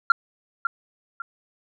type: tone with echo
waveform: sine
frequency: 1380 Hz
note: F6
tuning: 21 cents flat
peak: -9 dBFS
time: 0.1-0.12 s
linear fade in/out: 2 ms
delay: 550 ms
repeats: 2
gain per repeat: -10 dB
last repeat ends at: 1.22 s
effects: tanh soft clip ceiling -9 dBFS